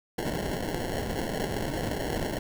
white noise with sample-and-hold, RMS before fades -31 dBFS, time 0.18-2.39 s, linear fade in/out 5 ms, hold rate 1225 Hz, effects none

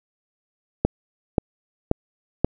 click train, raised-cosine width 2 ms, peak -3 dBFS, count 4, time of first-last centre 0.85-2.446 s, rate 1.88 Hz, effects none

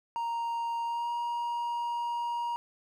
triangle tone with pitch glide, 932.3 to 947.5 Hz, A#5 to A#5, 0 to +28 cents, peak -28 dBFS, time 0.16-2.56 s, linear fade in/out 0 ms, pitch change +28 cents, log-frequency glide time 0.84-1.11 s, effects none

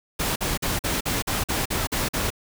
pink noise bursts, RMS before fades -25 dBFS, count 10, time 0.19-2.304 s, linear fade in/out 10 ms, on 170 ms, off 46 ms, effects none

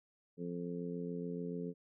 harmonic tone, 87 Hz, F2, 6 cents flat, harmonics 2 / 3 / 4 / 5 / 6, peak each -41 / -44 / -51 / -43 / -54 dBFS, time 0.37-1.74 s, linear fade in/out 50 ms, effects none

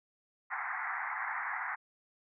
white band-pass noise, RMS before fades -37 dBFS, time 0.5-1.76 s, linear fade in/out 20 ms, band 740 to 2100 Hz, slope 96 dB/octave, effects none

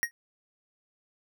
square tone with exponential decay, 1875 Hz, A#6, 10 cents sharp, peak -21 dBFS, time 0.03-0.11 s, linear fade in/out 0 ms, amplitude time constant 16 ms, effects none

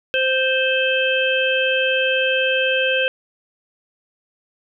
harmonic tone, 522 Hz, C5, 4 cents flat, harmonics 1 / 3 / 5 / 6, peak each -20 / -22 / -21 / -24 dBFS, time 0.14-3.08 s, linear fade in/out 0 ms, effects none

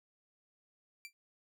sawtooth tone with exponential decay, 2349 Hz, D7, in tune, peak -38 dBFS, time 1.05-1.13 s, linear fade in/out 0 ms, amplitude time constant 16 ms, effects none

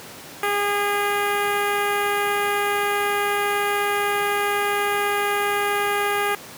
10% pulse tone with notch filter, 408 Hz, G#4, 31 cents flat, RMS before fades -22 dBFS, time 0.43-6.35 s, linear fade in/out 2 ms, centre 5600 Hz, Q 0.85, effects pink hiss -39 dBFS RMS until 6.57 s + high-pass 150 Hz 12 dB/octave

